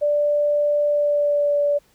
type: tone with pitch glide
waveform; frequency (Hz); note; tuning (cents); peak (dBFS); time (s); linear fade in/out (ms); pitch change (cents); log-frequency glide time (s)
sine; 587.3 to 579.2; D5 to D5; 0 to -24; -16; 0.01-1.79; 20; -24; 0.87-1.59
effects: pink hiss -59 dBFS RMS until 1.94 s